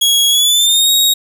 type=tone with pitch glide; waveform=sawtooth; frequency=3322 to 3772 Hz; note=G#7 to A#7; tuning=0 to +20 cents; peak=-6 dBFS; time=0.01-1.14 s; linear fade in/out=10 ms; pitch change=+220 cents; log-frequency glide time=0.29-0.9 s; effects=none